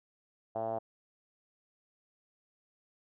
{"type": "tone with low-pass filter", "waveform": "5% pulse", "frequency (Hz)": 112.1, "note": "A2", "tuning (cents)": 33, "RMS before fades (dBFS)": -35, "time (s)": [0.55, 0.79], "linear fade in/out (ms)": 10, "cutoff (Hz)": 700, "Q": 6.4, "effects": []}